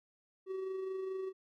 triangle tone with amplitude modulation, 379.9 Hz, F#4, 46 cents sharp, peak -33 dBFS, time 0.46-1.33 s, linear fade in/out 50 ms, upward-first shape sine, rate 24.7 Hz, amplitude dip 35%, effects none

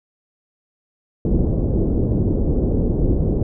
pink low-pass noise, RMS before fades -18 dBFS, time 1.25-3.43 s, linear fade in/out 2 ms, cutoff 440 Hz, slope 24 dB/octave, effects none

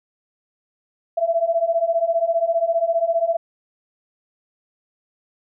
sine beating tone pair, 659 / 674 Hz, E5 / E5, -1 / +38 cents, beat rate 15 Hz, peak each -21 / -19 dBFS, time 1.17-3.37 s, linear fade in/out 10 ms, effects none

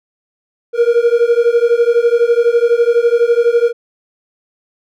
triangle beating tone pair, 466.2 / 478.2 Hz, A#4 / A#4, 0 / +44 cents, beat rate 12 Hz, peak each -10 dBFS, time 0.73-3.73 s, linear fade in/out 50 ms, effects none

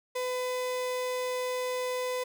35% pulse tone, 503 Hz, B4, 32 cents sharp, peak -28 dBFS, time 0.15-2.24 s, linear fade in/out 10 ms, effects none

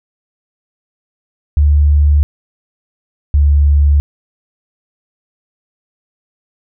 sine tone pair in turn, 73.3 / 72.25 Hz, D2 / D2, -3 / -28 cents, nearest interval unison, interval 25 cents, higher first, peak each -6 dBFS, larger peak neither, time 1.57-2.23 / 3.34-4 s, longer neither, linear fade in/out 0 ms, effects none

